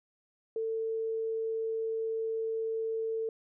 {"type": "tone", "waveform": "sine", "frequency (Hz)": 447.3, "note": "A4", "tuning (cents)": 28, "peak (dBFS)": -30, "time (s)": [0.56, 3.29], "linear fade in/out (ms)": 2, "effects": []}